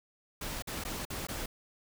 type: noise with dropouts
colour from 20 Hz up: pink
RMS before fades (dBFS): -38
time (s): 0.41-1.46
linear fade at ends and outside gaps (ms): 5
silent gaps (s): 0.623-0.672 / 0.839-0.849 / 1.052-1.101 / 1.27-1.285
effects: none